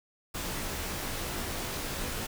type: noise with comb filter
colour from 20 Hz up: pink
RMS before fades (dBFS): -35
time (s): 0.34-2.27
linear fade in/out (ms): 10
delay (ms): 19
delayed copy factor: -0.75
effects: none